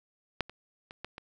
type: clicks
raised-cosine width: 0.3 ms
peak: -12 / -29 / -28 / -22 / -26 dBFS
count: 5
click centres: 0.407 / 0.496 / 0.909 / 1.046 / 1.181 s
effects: none